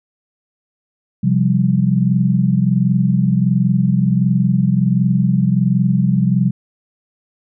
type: chord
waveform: sine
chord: C suspended fourth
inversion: none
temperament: equal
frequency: 130.81 / 174.61 / 196 Hz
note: C3 / F3 / G3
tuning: 0 / 0 / 0 cents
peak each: -16 dBFS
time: 1.23-6.51 s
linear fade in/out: 10 ms
effects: none